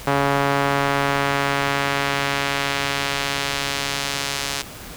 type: tone with band-pass filter sweep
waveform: sawtooth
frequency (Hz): 140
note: C#3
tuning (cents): +18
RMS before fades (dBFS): -22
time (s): 0.07-4.62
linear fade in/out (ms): 5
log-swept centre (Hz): 990 to 5400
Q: 0.75
effects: pink hiss -37 dBFS RMS until 4.96 s